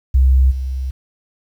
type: tone with level steps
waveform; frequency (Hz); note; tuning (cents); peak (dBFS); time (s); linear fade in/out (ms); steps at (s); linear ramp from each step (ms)
sine; 65.41; C2; 0; -8 / -19; 0.14-0.91; 10; 0.5; 20
effects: 8-bit